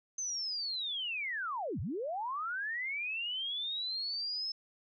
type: linear two-way sweep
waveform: sine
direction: down then up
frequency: 6272 to 73.9 to 5260 Hz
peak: -34 dBFS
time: 0.18-4.52 s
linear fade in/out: 5 ms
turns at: 1.8 s
effects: none